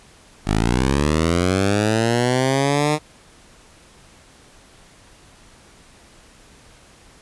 10% pulse linear sweep, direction up, 49.27 to 153.5 Hz, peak -8 dBFS, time 0.45-2.99 s, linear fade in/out 50 ms, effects pink hiss -49 dBFS RMS until 7.21 s + resampled to 24000 Hz

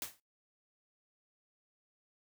white noise with exponential decay, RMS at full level -36 dBFS, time 0.02-0.2 s, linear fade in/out 1 ms, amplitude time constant 37 ms, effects noise-tail reverb RT60 0.2 s tail -23 dB re dry

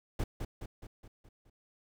brown noise with echo, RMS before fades -32 dBFS, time 0.19-0.24 s, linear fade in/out 5 ms, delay 210 ms, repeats 6, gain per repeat -5 dB, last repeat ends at 1.5 s, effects none

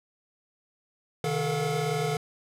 square tone cluster, 131.9 / 155.4 / 435.5 / 473.7 / 713 Hz, C3 / D#3 / A4 / A#4 / F5, +14 / -2 / -18 / +28 / +36 cents, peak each -37 / -31 / -31 / -38 / -34 dBFS, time 1.24-2.17 s, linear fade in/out 2 ms, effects low-pass 12000 Hz 12 dB/octave

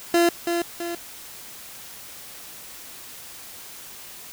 30% pulse tone with echo, 342.3 Hz, F4, 35 cents flat, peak -13 dBFS, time 0.14-0.29 s, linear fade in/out 2 ms, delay 330 ms, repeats 2, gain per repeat -6 dB, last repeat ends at 0.95 s, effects white hiss -41 dBFS RMS until 4.32 s

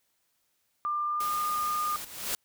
sine tone with pitch glide, 1194 to 1216.3 Hz, D6 to D#6, +28 to -40 cents, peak -27 dBFS, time 0.85-1.96 s, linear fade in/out 0 ms, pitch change +32 cents, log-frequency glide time 1.06-1.33 s
white noise, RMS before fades -39 dBFS, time 1.2-2.05 s, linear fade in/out 5 ms
white noise with exponential growth, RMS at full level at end -29 dBFS, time 1.75-2.35 s, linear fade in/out 1 ms, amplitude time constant 130 ms
effects white hiss -74 dBFS RMS until 2.44 s

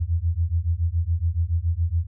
sine beating tone pair, 80.8 / 87.9 Hz, E2 / F2, -34 / +12 cents, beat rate 7.1 Hz, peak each -23 dBFS, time 0-2.07 s, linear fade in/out 20 ms, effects none

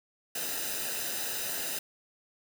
white noise with comb filter, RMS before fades -34 dBFS, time 0.35-1.79 s, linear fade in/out 5 ms, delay 0.9 ms, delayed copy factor -0.65, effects none

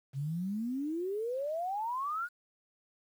sine exponential sweep, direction up, 130.81 to 1480 Hz, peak -32 dBFS, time 0.13-2.29 s, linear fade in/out 50 ms, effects 10-bit

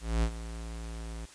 square tone with ADSR envelope, 56.3 Hz, A1, 40 cents sharp, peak -24 dBFS, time 0-1.26 s, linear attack 230 ms, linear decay 69 ms, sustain -14 dB, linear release 12 ms, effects white hiss -53 dBFS RMS until 1.34 s + resampled to 22050 Hz

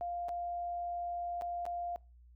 sine tone with dropouts, 698.5 Hz, F5, in tune, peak -35 dBFS, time 0.01-1.96 s, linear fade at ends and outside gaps 0 ms, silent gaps 0.285-0.291 / 1.412-1.42 / 1.654-1.664 s, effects noise-tail reverb RT60 0.3 s tail -24 dB re dry + added 60 Hz sine -56 dBFS peak until 2.35 s

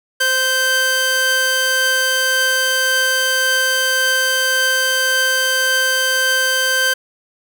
sawtooth tone pair together, 520 / 1558.2 Hz, C5 / G6, -11 / -11 cents, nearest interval octave + perfect fifth, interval 1900 cents, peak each -19 / -11 dBFS, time 0.2-6.94 s, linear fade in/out 10 ms, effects none

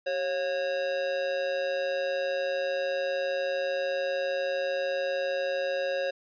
square tone with amplitude modulation, 546 Hz, C#5, 26 cents flat, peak -25 dBFS, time 0.06-6.11 s, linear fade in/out 10 ms, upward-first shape sine, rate 159 Hz, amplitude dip 60%, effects resampled to 11025 Hz

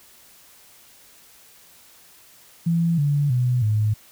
sine tone with pitch steps, 167.9 / 144.49 / 124.34 / 107 Hz, E3 / D3 / B2 / A2, +32 / -28 / +12 / -48 cents, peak -17 dBFS, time 2.66-3.94 s, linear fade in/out 10 ms, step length 320 ms, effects white hiss -51 dBFS RMS until 4.11 s

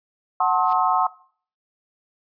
sine chord, F# diminished seventh, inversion none, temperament just, 740 / 888 / 1065.6 / 1278.7 Hz, F#5 / A5 / C6 / Eb6, 0 / +16 / +31 / +47 cents, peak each -21 / -24 / -21 / -24 dBFS, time 0.4-1.07 s, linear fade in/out 5 ms
white noise with exponential growth, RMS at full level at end -37 dBFS, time 0.59-0.73 s, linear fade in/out 2 ms, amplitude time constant 30 ms
effects noise-tail reverb RT60 0.5 s tail -20 dB re dry + resampled to 11025 Hz

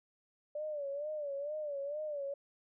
sine tone with vibrato, 584 Hz, D5, 10 cents flat, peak -36 dBFS, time 0.55-2.34 s, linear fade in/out 5 ms, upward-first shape sine, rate 2.2 Hz, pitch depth 94 cents each way, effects none

